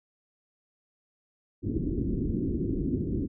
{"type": "low-pass noise", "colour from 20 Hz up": "white", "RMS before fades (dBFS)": -29, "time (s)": [1.62, 3.28], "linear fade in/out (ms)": 50, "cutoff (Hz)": 360, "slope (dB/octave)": 48, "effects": []}